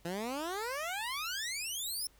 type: exponential sweep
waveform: 15% pulse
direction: up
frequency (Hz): 164.6 to 5440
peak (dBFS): -29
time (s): 0.05-2.07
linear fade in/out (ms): 2
effects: added 50 Hz sine -64 dBFS peak until 2.19 s + pink hiss -66 dBFS RMS until 2.19 s